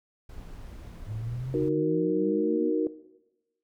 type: noise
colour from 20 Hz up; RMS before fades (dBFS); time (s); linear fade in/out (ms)
brown; -43; 0.29-1.69; 5
type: exponential sweep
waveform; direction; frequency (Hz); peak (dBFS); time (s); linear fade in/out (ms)
sine; up; 103.83 to 250.8; -31; 1.06-2.73; 50
type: chord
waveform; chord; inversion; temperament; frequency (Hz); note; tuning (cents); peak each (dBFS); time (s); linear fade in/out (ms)
sine; D# minor; none; equal; 311.1 / 370 / 466.2; D#4 / F#4 / A#4; 0 / 0 / 0; -28; 1.54-2.87; 2
effects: noise-tail reverb RT60 1.0 s tail -17 dB re dry